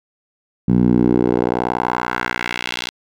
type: tone with band-pass filter sweep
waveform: 10% pulse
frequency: 60.7 Hz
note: B1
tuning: 29 cents flat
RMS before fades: -18 dBFS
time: 0.68-2.9 s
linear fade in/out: 5 ms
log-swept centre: 180 to 3800 Hz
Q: 1.8
effects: none